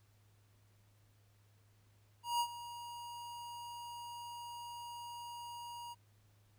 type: tone with ADSR envelope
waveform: square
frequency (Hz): 951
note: A#5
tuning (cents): +34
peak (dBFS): -31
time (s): 2.23-5.95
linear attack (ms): 170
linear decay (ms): 70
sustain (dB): -15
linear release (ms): 29
effects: added 103 Hz sine -66 dBFS peak until 6.58 s + pink hiss -74 dBFS RMS until 6.58 s